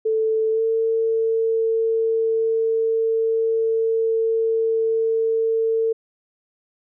sine tone with pitch glide, 440.8 to 449.8 Hz, A4 to A4, +3 to +38 cents, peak -17 dBFS, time 0.05-5.93 s, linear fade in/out 10 ms, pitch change +35 cents, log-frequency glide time 0.51-0.63 s, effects none

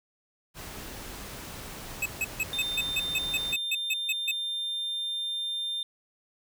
pink noise, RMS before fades -41 dBFS, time 0.54-3.57 s, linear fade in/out 50 ms
square tone bursts, 2574 Hz, E7, 42 cents flat, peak -26 dBFS, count 13, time 2.02-4.314 s, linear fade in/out 5 ms, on 38 ms, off 150 ms
triangle tone, 3600 Hz, A7, 39 cents sharp, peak -28 dBFS, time 2.53-5.83 s, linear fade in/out 2 ms
effects none

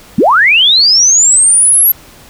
sine linear sweep, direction up, 156.2 to 11760 Hz, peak -4 dBFS, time 0.18-1.92 s, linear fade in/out 5 ms, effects pink hiss -38 dBFS RMS until 2.29 s

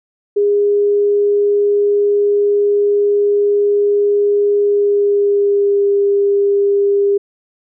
sine tone with pitch glide, 409 to 402 Hz, G#4 to G4, -26 to +44 cents, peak -10 dBFS, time 0.36-7.18 s, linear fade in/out 10 ms, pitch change -30 cents, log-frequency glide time 4.59-5.89 s, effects none

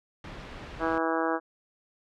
pink noise, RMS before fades -41 dBFS, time 0.24-0.98 s, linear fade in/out 2 ms
harmonic tone, 163 Hz, E3, 19 cents flat, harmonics 2 / 3 / 4 / 5 / 6 / 7 / 8 / 9 / 10, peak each -30 / -32 / -33 / -34 / -35 / -35 / -36 / -37 / -37 dBFS, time 0.79-1.4 s, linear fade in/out 50 ms
effects low-pass 3000 Hz 12 dB/octave

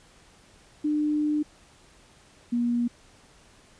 sine tone pair in turn, 300 / 238.9 Hz, D4 / A#3, +37 / +43 cents, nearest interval major third, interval 394 cents, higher first, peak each -22 dBFS, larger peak neither, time 0.84-1.43 / 2.52-2.88 s, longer first, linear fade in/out 10 ms, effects pink hiss -56 dBFS RMS until 3.79 s + resampled to 22050 Hz

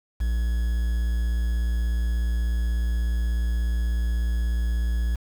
triangle tone with quantisation, 58.27 Hz, A#1, in tune, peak -19 dBFS, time 0.2-5.16 s, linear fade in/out 10 ms, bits 7, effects none

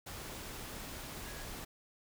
sine tone in noise, 1661.2 Hz, G#6, in tune, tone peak -54 dBFS, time 1.25-1.45 s, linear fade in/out 10 ms, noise pink, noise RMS -45 dBFS, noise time 0.06-1.65 s, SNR -12 dB, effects none

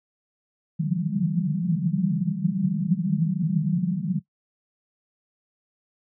pink band-pass noise, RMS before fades -24 dBFS, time 0.79-4.2 s, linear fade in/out 10 ms, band 150 to 200 Hz, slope 96 dB/octave, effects noise-tail reverb RT60 0.1 s tail -18 dB re dry

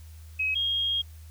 sine tone pair in turn, 2549 / 3253 Hz, D#7 / G#7, +41 / -37 cents, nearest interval major third, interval 422 cents, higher second, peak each -24 dBFS, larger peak neither, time 0.39-0.55 / 0.55-1.02 s, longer second, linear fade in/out 10 ms, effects added 79 Hz sine -43 dBFS peak until 1.3 s + white hiss -58 dBFS RMS until 1.3 s

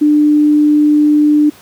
sine tone, 298.3 Hz, D4, 27 cents sharp, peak -6 dBFS, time 0.01-1.5 s, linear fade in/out 10 ms, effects pink hiss -41 dBFS RMS until 1.61 s + high-pass 100 Hz 12 dB/octave

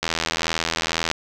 click train, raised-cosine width 0.2 ms, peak -4 dBFS, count 90, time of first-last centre 0.03-1.114 s, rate 82.1 Hz, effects none

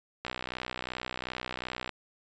click train, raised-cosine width 0.3 ms, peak -18 dBFS, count 104, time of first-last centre 0.25-1.893 s, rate 62.7 Hz, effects resampled to 16000 Hz

